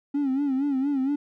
triangle tone with vibrato, 274.7 Hz, C#4, 16 cents flat, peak -19 dBFS, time 0.14-1.16 s, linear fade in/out 10 ms, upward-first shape sine, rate 4.3 Hz, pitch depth 100 cents each way, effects tanh soft clip ceiling -17 dBFS

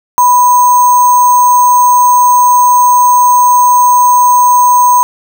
sine tone with sample-and-hold, 987 Hz, B5, 1 cent flat, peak -3 dBFS, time 0.18-5.03 s, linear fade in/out 0 ms, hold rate 7350 Hz, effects none

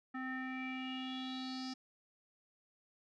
square tone with low-pass filter sweep, 259.4 Hz, C4, 15 cents flat, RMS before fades -42 dBFS, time 0.14-1.74 s, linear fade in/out 10 ms, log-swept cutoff 1600 to 5200 Hz, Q 6.8, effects none

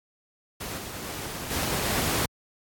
pink noise with level steps, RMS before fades -34 / -37 / -35 / -28 / -26 dBFS, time 0.6-2.26 s, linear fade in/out 10 ms, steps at 0.76 / 1.04 / 1.5 / 1.84 s, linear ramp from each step 20 ms, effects high-pass 60 Hz 12 dB/octave + AAC 64 kbps

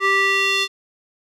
square tone with band-pass filter sweep, 391.4 Hz, G4, 3 cents flat, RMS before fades -18 dBFS, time 0-0.68 s, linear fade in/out 50 ms, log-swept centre 1600 to 3600 Hz, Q 2.3, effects none

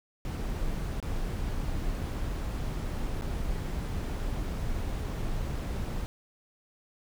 brown noise with dropouts, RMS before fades -32 dBFS, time 0.25-6.06 s, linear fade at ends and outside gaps 0 ms, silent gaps 1.002-1.027 / 3.211-3.221 s, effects none

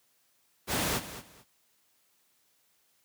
pink noise with echo, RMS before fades -29 dBFS, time 0.67-1.01 s, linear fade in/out 50 ms, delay 220 ms, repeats 2, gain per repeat -13 dB, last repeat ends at 1.45 s, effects white hiss -70 dBFS RMS until 3.04 s + high-pass 80 Hz 12 dB/octave

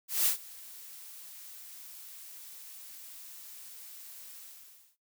blue noise with ADSR envelope, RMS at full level -25 dBFS, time 0.08-4.97 s, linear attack 180 ms, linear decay 110 ms, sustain -23 dB, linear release 600 ms, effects noise-tail reverb RT60 0.2 s tail -20 dB re dry

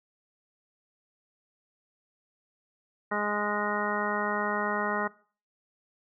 harmonic tone, 207.7 Hz, G#3, in tune, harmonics 1 / 2 / 3 / 4 / 5 / 6 / 7 / 9, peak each -35 / -35 / -35 / -35 / -35 / -35 / -35 / -35 dBFS, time 3.11-5.08 s, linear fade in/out 10 ms, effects noise-tail reverb RT60 0.4 s tail -20 dB re dry

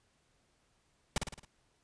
pink noise with echo, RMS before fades -30 dBFS, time 1.16-1.18 s, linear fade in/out 2 ms, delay 54 ms, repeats 5, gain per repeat -5 dB, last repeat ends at 1.45 s, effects pink hiss -73 dBFS RMS until 1.83 s + resampled to 22050 Hz

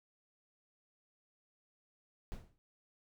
brown noise with exponential decay, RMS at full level -40 dBFS, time 2.32-2.58 s, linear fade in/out 0 ms, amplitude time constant 56 ms, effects none

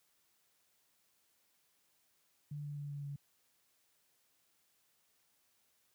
sine tone with pitch steps, 146.83 / 145.65 / 144.47 / 143.31 / 142.16 Hz, D3 / D3 / D3 / D3 / C#3, 0 / -14 / -28 / -42 / +44 cents, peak -40 dBFS, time 2.51-3.16 s, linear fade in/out 5 ms, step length 130 ms, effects white hiss -75 dBFS RMS until 5.94 s + high-pass 60 Hz 12 dB/octave

